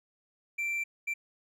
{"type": "tone bursts at uneven times", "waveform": "triangle", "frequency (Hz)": 2349, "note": "D7", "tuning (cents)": 0, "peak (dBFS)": -28, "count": 2, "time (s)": [[0.58, 0.84], [1.07, 1.14]], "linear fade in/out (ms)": 10, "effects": []}